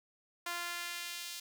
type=tone with high-pass filter sweep; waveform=sawtooth; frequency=346.8 Hz; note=F4; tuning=12 cents flat; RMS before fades=-41 dBFS; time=0.46-1.4 s; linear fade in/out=5 ms; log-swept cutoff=1100 to 3900 Hz; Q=1; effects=none